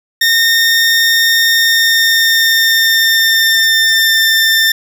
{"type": "tone with pitch glide", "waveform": "20% pulse", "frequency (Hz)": [1831, 1793.3], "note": ["A#6", "A6"], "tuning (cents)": [-32, 32], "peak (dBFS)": -3, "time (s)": [0.21, 4.72], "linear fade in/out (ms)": 5, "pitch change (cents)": -36, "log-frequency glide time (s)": [1.52, 4.26], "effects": ["7-bit"]}